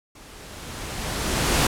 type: noise with level ramp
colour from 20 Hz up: pink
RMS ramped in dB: -46 to -18 dBFS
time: 0.15-1.67 s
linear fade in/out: 5 ms
effects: low-pass 11000 Hz 12 dB/octave